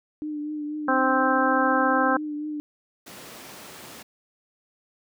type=tone with vibrato; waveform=sine; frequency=300 Hz; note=D4; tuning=37 cents sharp; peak=-28 dBFS; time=0.22-2.6 s; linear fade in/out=0 ms; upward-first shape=triangle; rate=4.1 Hz; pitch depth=33 cents each way
type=harmonic tone; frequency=261.6 Hz; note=C4; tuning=in tune; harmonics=1 / 2 / 3 / 4 / 5 / 6; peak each=-26 / -26 / -26 / -26 / -26 / -26 dBFS; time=0.88-2.17 s; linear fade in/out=5 ms
type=high-pass noise; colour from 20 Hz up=pink; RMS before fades=-43 dBFS; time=3.06-4.03 s; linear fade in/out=10 ms; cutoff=190 Hz; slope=12 dB/octave
effects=none